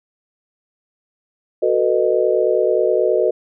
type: chord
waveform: sine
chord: B dominant seventh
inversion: second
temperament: just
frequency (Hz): 370.4 / 444.5 / 493.9 / 617.4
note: F#4 / A4 / B4 / D#5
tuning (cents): +2 / +18 / 0 / -14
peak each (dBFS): -19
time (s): 1.62-3.31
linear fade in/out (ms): 10
effects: none